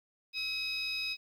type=tone cluster; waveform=sine; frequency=2546 / 3810 / 5010 Hz; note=D#7 / A#7 / D#8; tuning=+39 / +37 / +11 cents; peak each=-34 / -38 / -36 dBFS; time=0.33-1.17 s; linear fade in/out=50 ms; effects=tanh soft clip ceiling -28 dBFS + 11-bit